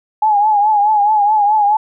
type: tone with vibrato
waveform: sine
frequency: 839 Hz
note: G#5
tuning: 17 cents sharp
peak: -9 dBFS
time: 0.22-1.77 s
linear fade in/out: 5 ms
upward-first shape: triangle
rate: 4.7 Hz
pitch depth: 80 cents each way
effects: none